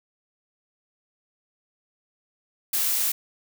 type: noise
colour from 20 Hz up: blue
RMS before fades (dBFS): -24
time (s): 2.73-3.12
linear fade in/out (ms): 5
effects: none